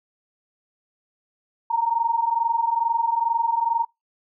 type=tone pair together; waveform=sine; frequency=910 / 932.3 Hz; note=A#5 / A#5; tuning=-42 / 0 cents; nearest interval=unison; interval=42 cents; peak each=-23 / -21 dBFS; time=1.7-3.85 s; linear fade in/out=10 ms; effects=noise-tail reverb RT60 0.2 s tail -25 dB re dry